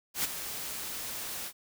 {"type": "noise with ADSR envelope", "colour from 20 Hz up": "white", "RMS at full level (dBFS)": -28, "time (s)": [0.14, 1.53], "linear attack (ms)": 100, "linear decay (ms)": 20, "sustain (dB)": -10, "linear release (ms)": 70, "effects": []}